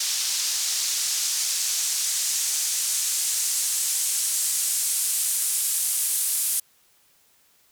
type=noise with band-pass filter sweep; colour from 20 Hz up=white; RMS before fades=-25 dBFS; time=0-6.6 s; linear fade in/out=5 ms; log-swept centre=5400 to 10000 Hz; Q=1.4; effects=white hiss -61 dBFS RMS until 7.71 s